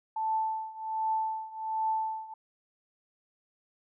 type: tone with tremolo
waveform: sine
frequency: 880 Hz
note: A5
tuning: in tune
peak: -25 dBFS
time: 0.16-2.34 s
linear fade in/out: 5 ms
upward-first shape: triangle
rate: 1.3 Hz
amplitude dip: 90%
effects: none